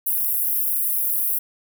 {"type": "high-pass noise", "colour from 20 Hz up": "pink", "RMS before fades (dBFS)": -22, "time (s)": [0.06, 1.39], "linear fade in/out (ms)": 10, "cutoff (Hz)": 11000, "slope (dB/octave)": 48, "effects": []}